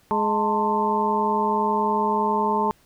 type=harmonic tone with a mistuned harmonic; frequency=210 Hz; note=G#3; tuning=19 cents sharp; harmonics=1 / 2 / 3 / 4 / 5; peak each=-27 / -26 / -33 / -22 / -26 dBFS; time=0.11-2.71 s; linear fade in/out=0 ms; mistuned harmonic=4; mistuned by=+97 cents; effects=pink hiss -59 dBFS RMS until 2.85 s